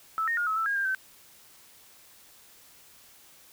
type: tone with pitch steps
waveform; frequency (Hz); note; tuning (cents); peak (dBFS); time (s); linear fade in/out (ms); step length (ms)
sine; 1311 / 1848 / 1425 / 1289 / 1325 / 1629 / 1596 / 1538; E6 / A#6 / F6 / E6 / E6 / G#6 / G6 / G6; -10 / -16 / +34 / -39 / +9 / -34 / +31 / -33; -25; 0.18-0.948; 0; 96
effects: white hiss -55 dBFS RMS until 3.52 s